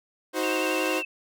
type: chord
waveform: sawtooth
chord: C diminished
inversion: first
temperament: equal with one note detuned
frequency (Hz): 315.1 / 370 / 523.3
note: Eb4 / Gb4 / C5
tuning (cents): +22 / 0 / 0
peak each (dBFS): -25 / -26 / -25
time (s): 0.33-1.03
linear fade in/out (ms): 50
type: tone with vibrato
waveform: sine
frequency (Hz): 2700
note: E7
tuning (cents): +41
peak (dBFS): -30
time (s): 0.43-1.05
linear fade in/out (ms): 5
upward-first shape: triangle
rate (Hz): 11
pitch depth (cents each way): 55
effects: none